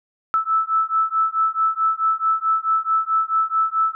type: beating tone pair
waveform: sine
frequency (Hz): 1311 / 1315.6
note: E6 / E6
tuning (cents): -10 / -4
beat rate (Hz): 4.6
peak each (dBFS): -20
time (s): 0.34-3.95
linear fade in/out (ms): 0
effects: none